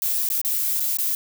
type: noise with dropouts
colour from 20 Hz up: violet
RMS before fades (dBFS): -23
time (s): 0.02-1.15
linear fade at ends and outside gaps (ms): 1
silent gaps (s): 0.289-0.301 / 0.415-0.448 / 0.798-0.803 / 0.971-0.986
effects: none